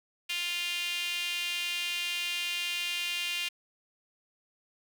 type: tone with high-pass filter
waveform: sawtooth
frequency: 349.8 Hz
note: F4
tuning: 3 cents sharp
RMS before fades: -33 dBFS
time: 0.29-3.49 s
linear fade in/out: 10 ms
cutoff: 2700 Hz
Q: 4.5
effects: 9-bit